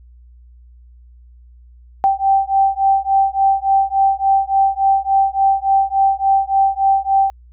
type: beating tone pair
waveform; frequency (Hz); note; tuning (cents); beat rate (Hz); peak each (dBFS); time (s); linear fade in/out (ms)
sine; 779 / 782.5; G5 / G5; -11 / -3; 3.5; -15; 2.04-7.3; 0
effects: added 60 Hz sine -41 dBFS peak until 7.52 s